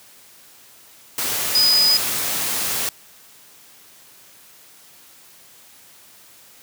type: tone in noise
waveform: sine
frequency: 4978 Hz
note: D#8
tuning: in tune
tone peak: -13 dBFS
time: 1.55-1.97 s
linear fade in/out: 2 ms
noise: white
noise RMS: -23 dBFS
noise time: 1.18-2.89 s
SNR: +7 dB
effects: white hiss -48 dBFS RMS until 6.62 s + high-pass 80 Hz 12 dB/octave